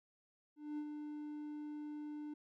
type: tone with ADSR envelope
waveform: triangle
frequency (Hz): 298.4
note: D4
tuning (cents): +28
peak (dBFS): -36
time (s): 0.56-2.34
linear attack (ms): 220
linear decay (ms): 64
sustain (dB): -5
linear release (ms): 7
effects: none